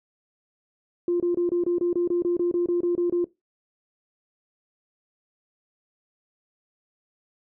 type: tone bursts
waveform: sine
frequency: 349.2 Hz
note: F4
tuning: in tune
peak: -19 dBFS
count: 15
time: 1.08-3.244 s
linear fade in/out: 2 ms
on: 120 ms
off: 26 ms
effects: noise-tail reverb RT60 0.2 s tail -20 dB re dry + tanh soft clip ceiling -15 dBFS